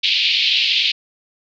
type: band-pass noise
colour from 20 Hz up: pink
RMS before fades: -17 dBFS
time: 0.03-0.92 s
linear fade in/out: 10 ms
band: 2500 to 4400 Hz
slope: 48 dB/octave
effects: none